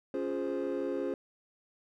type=chord; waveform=triangle; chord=Db major seventh; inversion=none; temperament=equal; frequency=277.2 / 349.2 / 415.3 / 523.3 Hz; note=Db4 / F4 / Ab4 / C5; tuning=0 / 0 / 0 / 0 cents; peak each=-34 dBFS; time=0.14-1.14 s; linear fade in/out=2 ms; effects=tanh soft clip ceiling -23 dBFS